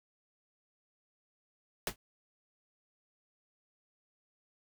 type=noise with exponential decay; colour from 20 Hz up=pink; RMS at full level=-28 dBFS; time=1.87-1.96 s; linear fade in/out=2 ms; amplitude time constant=18 ms; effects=none